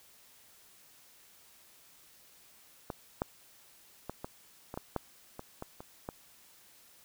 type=clicks; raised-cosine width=1 ms; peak=-22 / -16 / -23 / -24 / -26 / -22 / -17 / -27 / -25 / -30 / -23 dBFS; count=11; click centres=2.902 / 3.219 / 4.096 / 4.245 / 4.741 / 4.775 / 4.963 / 5.394 / 5.624 / 5.805 / 6.089 s; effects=white hiss -60 dBFS RMS until 7.04 s